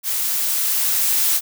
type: noise with level ramp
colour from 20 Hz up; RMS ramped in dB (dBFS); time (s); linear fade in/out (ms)
blue; -22 to -17; 0.03-1.41; 50
effects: none